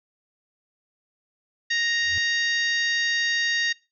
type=harmonic tone; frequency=932.3 Hz; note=A#5; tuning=in tune; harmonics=2 / 3 / 4 / 5 / 6 / 7; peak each=-23 / -32 / -29 / -32 / -36 / -39 dBFS; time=1.7-3.73 s; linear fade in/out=10 ms
type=tone with exponential growth; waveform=sine; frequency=86.3 Hz; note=F2; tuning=20 cents flat; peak=-31 dBFS; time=1.94-2.18 s; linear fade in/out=0 ms; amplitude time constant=51 ms
effects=noise-tail reverb RT60 0.3 s tail -23 dB re dry